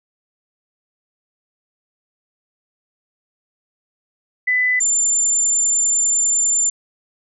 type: tone pair in turn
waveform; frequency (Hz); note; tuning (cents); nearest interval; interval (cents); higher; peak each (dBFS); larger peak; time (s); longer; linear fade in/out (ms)
sine; 2000 / 7185; B6 / A8; +21 / +35; octave + minor seventh; 2214; second; -14; neither; 4.47-4.8 / 4.8-6.7; second; 10
effects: none